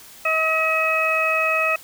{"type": "harmonic tone", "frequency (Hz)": 638, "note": "D#5", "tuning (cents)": 43, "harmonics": [1, 2, 3, 4], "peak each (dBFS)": [-24, -23, -29, -20], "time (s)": [0.25, 1.76], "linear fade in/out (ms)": 5, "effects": ["white hiss -44 dBFS RMS until 1.83 s"]}